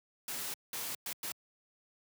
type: noise bursts at uneven times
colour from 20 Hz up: white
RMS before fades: -39 dBFS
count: 4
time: 0.28-0.54 / 0.73-0.95 / 1.06-1.13 / 1.23-1.32 s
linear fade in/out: 2 ms
effects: high-pass 100 Hz 12 dB/octave